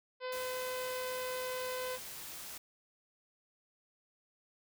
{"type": "harmonic tone", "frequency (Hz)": 508, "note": "B4", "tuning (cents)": 49, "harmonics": [1, 2, 3, 4, 5, 6, 7, 8, 9, 10], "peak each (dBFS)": [-38, -44, -48, -50, -52, -54, -55, -56, -57, -58], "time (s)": [0.2, 1.99], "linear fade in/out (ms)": 50}
{"type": "noise", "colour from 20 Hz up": "white", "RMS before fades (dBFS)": -46, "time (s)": [0.32, 2.58], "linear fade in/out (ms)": 5}
{"effects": []}